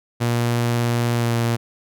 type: tone with pitch glide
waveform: sawtooth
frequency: 118.9 to 117.13 Hz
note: A#2 to A#2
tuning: +35 to +9 cents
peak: -14 dBFS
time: 0.2-1.57 s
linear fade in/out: 20 ms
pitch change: -26 cents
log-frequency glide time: 1.16-1.31 s
effects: none